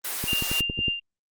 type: high-pass noise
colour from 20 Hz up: white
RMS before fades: -30 dBFS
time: 0.04-0.61 s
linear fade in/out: 10 ms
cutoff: 470 Hz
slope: 12 dB/octave
type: click train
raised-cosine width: 3 ms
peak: -17 dBFS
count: 8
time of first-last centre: 0.24-0.882 s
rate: 10.9 Hz
type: tone with tremolo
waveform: sine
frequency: 2794 Hz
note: F7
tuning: in tune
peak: -22 dBFS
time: 0.27-1 s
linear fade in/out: 10 ms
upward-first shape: sine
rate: 3.8 Hz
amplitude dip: 70%
effects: Opus 24 kbps